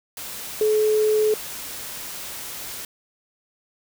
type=tone in noise; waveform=sine; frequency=429.3 Hz; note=A4; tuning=43 cents flat; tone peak=-16 dBFS; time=0.61-1.34 s; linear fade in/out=2 ms; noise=white; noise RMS=-34 dBFS; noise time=0.17-2.85 s; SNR=+15 dB; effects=none